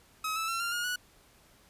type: tone with pitch steps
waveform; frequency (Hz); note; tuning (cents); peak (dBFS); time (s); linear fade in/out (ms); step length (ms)
sawtooth; 1276 / 1312.6 / 1350.3 / 1389.1 / 1429 / 1470; D#6 / E6 / E6 / F6 / F6 / F#6; +43 / -8 / +41 / -10 / +39 / -12; -27; 0.24-0.96; 5; 120
effects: pink hiss -61 dBFS RMS until 1.69 s + resampled to 32000 Hz